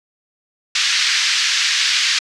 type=band-pass noise; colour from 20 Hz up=white; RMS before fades=-17 dBFS; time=0.75-2.19 s; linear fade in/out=5 ms; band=1600 to 5600 Hz; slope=24 dB/octave; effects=low-pass 9000 Hz 12 dB/octave